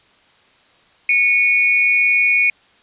sine tone pair together, 2212 / 2453 Hz, C#7 / D#7, -4 / -25 cents, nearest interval major second, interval 179 cents, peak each -15 / -14 dBFS, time 1.09-2.5 s, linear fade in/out 2 ms, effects white hiss -53 dBFS RMS until 2.82 s + resampled to 8000 Hz

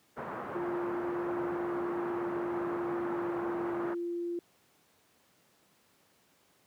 white low-pass noise, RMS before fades -39 dBFS, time 0.16-3.95 s, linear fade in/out 20 ms, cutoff 1300 Hz, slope 24 dB/octave
sine tone with pitch glide, 349.2 to 345.2 Hz, F4 to F4, 0 to -20 cents, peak -32 dBFS, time 0.55-4.39 s, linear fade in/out 2 ms, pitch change -20 cents, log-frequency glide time 1.21-3.8 s
effects pink hiss -67 dBFS RMS until 6.66 s + high-pass 150 Hz 12 dB/octave

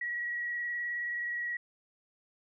sine tone with vibrato, 1918 Hz, A#6, 49 cents sharp, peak -32 dBFS, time 0.01-1.57 s, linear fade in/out 5 ms, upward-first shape sine, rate 19 Hz, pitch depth 19 cents each way, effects none

